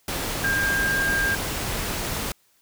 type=tone in noise; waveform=sine; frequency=1602 Hz; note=G6; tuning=37 cents sharp; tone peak=-21 dBFS; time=0.44-1.35 s; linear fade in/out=2 ms; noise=pink; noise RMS=-28 dBFS; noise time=0.08-2.32 s; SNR=+4 dB; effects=white hiss -63 dBFS RMS until 2.61 s